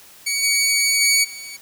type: tone with level steps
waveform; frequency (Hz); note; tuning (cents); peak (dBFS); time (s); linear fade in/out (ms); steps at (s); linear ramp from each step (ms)
15% pulse; 2252; C#7; +27; -13 / -9 / -7 / -26; 0.26-1.57; 10; 0.42 / 1 / 1.23; 20
effects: white hiss -46 dBFS RMS until 1.61 s